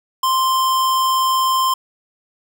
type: tone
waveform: square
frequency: 1046 Hz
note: C6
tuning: 1 cent flat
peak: -15 dBFS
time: 0.23-1.74 s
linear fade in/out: 5 ms
effects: none